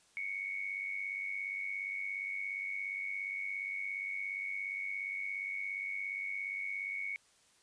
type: tone with amplitude modulation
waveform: sine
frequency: 2217 Hz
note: C#7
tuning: in tune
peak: -33 dBFS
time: 0.17-7.16 s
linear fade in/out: 0 ms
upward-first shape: sine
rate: 97.2 Hz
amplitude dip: 65%
effects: white hiss -67 dBFS RMS until 7.62 s + resampled to 22050 Hz